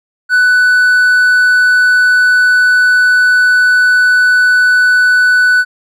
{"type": "tone", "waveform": "triangle", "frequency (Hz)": 1491, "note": "F#6", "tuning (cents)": 13, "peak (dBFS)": -4, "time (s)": [0.29, 5.65], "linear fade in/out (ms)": 50, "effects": []}